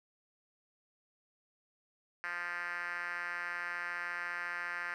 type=tone with band-pass filter; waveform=5% pulse; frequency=174.61 Hz; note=F3; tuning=in tune; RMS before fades=-39 dBFS; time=2.24-4.94 s; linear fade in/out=0 ms; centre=1700 Hz; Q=3.2; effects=none